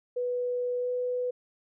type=tone with pitch glide; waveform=sine; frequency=492.6 to 496.3 Hz; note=B4 to B4; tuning=-5 to +8 cents; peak=-27 dBFS; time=0.16-1.31 s; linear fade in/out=10 ms; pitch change=+13 cents; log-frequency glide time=0.79-0.89 s; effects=none